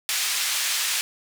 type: band-pass noise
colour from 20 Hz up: pink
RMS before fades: -25 dBFS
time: 0.09-1.01 s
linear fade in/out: 0 ms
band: 2300 to 12000 Hz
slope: 12 dB/octave
effects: none